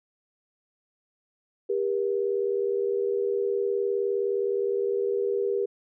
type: tone pair together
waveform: sine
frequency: 398 / 477.5 Hz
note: G4 / A#4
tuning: +26 / +42 cents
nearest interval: minor third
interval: 316 cents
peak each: -25 / -28 dBFS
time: 1.69-5.66 s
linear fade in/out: 10 ms
effects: none